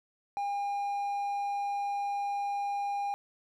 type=tone; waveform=triangle; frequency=807 Hz; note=G#5; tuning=50 cents flat; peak=-28 dBFS; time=0.37-3.14 s; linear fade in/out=0 ms; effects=none